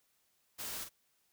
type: noise with echo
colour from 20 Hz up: white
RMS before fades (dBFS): -42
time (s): 0.58-0.85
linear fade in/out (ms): 20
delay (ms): 45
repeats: 1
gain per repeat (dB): -7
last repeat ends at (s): 0.895
effects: white hiss -75 dBFS RMS until 1.32 s